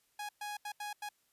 sawtooth tone bursts at uneven times, 830.6 Hz, G#5, in tune, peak -35 dBFS, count 5, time 0.19-0.29 / 0.41-0.57 / 0.65-0.72 / 0.8-0.93 / 1.02-1.09 s, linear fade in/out 5 ms, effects white hiss -74 dBFS RMS until 1.32 s + resampled to 32000 Hz

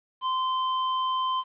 square tone, 1035 Hz, C6, 19 cents flat, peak -25 dBFS, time 0.21-1.44 s, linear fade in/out 50 ms, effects resampled to 8000 Hz + 10-bit

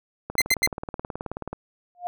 click train, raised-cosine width 1 ms, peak -17 dBFS, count 24, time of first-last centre 0.3-1.53 s, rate 18.7 Hz
sawtooth tone bursts, 2073 Hz, C7, 17 cents flat, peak -14 dBFS, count 3, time 0.38-0.665 s, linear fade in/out 2 ms, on 37 ms, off 87 ms
sine tone with exponential growth, 710 Hz, F5, 28 cents sharp, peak -23 dBFS, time 1.95-2.07 s, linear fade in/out 0 ms, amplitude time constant 26 ms
effects none

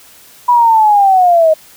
sine linear sweep, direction down, 984 to 620 Hz, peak -5 dBFS, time 0.48-1.54 s, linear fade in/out 10 ms, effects white hiss -41 dBFS RMS until 1.76 s

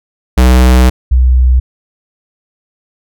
square / sine tone pair in turn, 63 / 63 Hz, B1 / B1, +35 / +35 cents, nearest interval unison, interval 0 cents, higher neither, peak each -4 dBFS, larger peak neither, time 0.37-0.9 / 1.11-1.6 s, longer first, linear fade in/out 10 ms, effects none

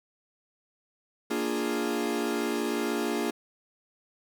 40% pulse chord, Bb dominant seventh, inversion none, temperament equal, 233.1 / 293.7 / 349.2 / 415.3 Hz, Bb3 / D4 / F4 / Ab4, 0 / 0 / 0 / 0 cents, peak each -32 dBFS, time 1.3-3.31 s, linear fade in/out 10 ms, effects none

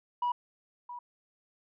sine tone with echo, 972 Hz, B5, 28 cents flat, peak -25 dBFS, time 0.22-0.32 s, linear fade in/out 5 ms, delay 670 ms, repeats 1, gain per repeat -14 dB, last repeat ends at 0.99 s, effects tanh soft clip ceiling -25 dBFS

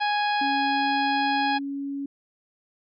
harmonic tone, 830 Hz, G#5, 1 cent flat, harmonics 1 / 2 / 3 / 4 / 5 / 6, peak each -23 / -29 / -33 / -35 / -37 / -39 dBFS, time 0-1.59 s, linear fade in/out 20 ms
sine tone with pitch glide, 277.2 to 279.1 Hz, C#4 to C#4, 0 to +12 cents, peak -28 dBFS, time 0.41-2.06 s, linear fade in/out 5 ms, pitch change +12 cents, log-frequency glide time 0.8-1.86 s
effects none

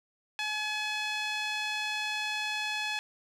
sawtooth tone with band-pass filter, 850 Hz, G#5, 40 cents sharp, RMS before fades -33 dBFS, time 0.39-2.99 s, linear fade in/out 0 ms, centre 2900 Hz, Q 1.5, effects none

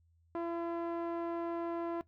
sawtooth tone with low-pass filter, 338.3 Hz, E4, 45 cents sharp, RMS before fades -37 dBFS, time 0.35-2.01 s, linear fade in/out 0 ms, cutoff 1100 Hz, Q 0.99, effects noise-tail reverb RT60 0.1 s tail -17 dB re dry + added 83 Hz sine -66 dBFS peak until 2.07 s

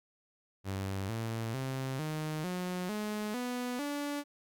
sawtooth tone with pitch steps, 96.9 / 113.25 / 132.37 / 154.71 / 180.82 / 211.3 / 247 / 288.7 Hz, G2 / A#2 / C3 / D#3 / F#3 / G#3 / B3 / D4, -20 / -50 / +20 / -10 / -40 / +30 / 0 / -30 cents, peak -30 dBFS, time 0.64-4.24 s, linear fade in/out 50 ms, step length 450 ms, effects Opus 48 kbps

